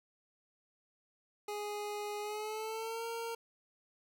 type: tone with pitch glide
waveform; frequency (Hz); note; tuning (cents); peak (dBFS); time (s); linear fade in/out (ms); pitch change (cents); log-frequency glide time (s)
25% pulse; 415.3 to 460.8; G#4 to A#4; 0 to -20; -34; 1.48-3.35; 5; +180; 2.2-3.05
effects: none